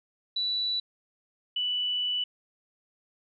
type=tone pair in turn; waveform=sine; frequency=3951 / 2968 Hz; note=B7 / F#7; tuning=0 / +5 cents; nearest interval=perfect fourth; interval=495 cents; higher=first; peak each=-26 dBFS; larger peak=neither; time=0.36-0.8 / 1.56-2.24 s; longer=second; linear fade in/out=5 ms; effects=none